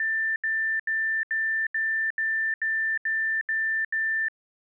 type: tone bursts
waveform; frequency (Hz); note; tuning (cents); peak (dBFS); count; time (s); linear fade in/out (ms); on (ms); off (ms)
sine; 1780; A6; +20; -23; 10; 0-4.284; 2; 360; 76
effects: none